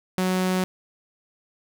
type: tone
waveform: sawtooth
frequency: 185 Hz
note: F#3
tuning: in tune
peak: -17 dBFS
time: 0.18-0.64 s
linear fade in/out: 0 ms
effects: none